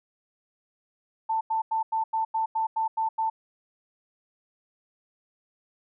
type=tone bursts; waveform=sine; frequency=889 Hz; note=A5; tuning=18 cents sharp; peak=-23 dBFS; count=10; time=1.29-3.3 s; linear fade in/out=10 ms; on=120 ms; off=90 ms; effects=none